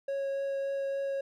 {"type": "tone with vibrato", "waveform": "triangle", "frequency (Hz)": 550, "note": "C#5", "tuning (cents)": -14, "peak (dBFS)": -28, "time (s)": [0.08, 1.21], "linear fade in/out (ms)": 5, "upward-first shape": "triangle", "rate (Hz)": 3.5, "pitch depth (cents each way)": 8, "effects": []}